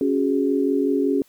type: chord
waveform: sine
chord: C# suspended fourth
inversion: none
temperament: equal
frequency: 277.2 / 370 / 415.3 Hz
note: C#4 / F#4 / G#4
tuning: 0 / 0 / 0 cents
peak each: -20 / -24 / -23 dBFS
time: 0.01-1.22 s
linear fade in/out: 2 ms
effects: white hiss -58 dBFS RMS until 1.28 s